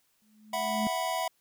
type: tone with exponential growth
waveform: sine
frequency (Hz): 214.5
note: A3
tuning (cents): -44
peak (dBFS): -26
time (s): 0.22-0.87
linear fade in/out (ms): 0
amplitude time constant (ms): 140
type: chord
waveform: square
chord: E suspended second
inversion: none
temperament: equal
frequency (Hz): 659.3 / 740 / 987.8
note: E5 / F#5 / B5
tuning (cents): 0 / 0 / 0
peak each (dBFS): -34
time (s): 0.53-1.28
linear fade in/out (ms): 5
effects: white hiss -71 dBFS RMS until 1.4 s